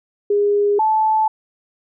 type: tone pair in turn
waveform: sine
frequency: 409.3 / 871.8 Hz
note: G#4 / A5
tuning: -25 / -16 cents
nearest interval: octave + minor second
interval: 1309 cents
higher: second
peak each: -13 dBFS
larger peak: neither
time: 0.3-0.79 / 0.79-1.28 s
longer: neither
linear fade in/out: 5 ms
effects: none